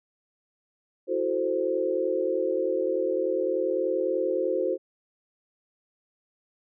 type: chord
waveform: sine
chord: F# half-diminished seventh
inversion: third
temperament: equal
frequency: 329.6 / 370 / 440 / 523.3 Hz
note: E4 / F#4 / A4 / C5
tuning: 0 / 0 / 0 / 0 cents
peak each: -32 / -28 / -31 / -27 dBFS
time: 1.07-4.78 s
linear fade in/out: 50 ms
effects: none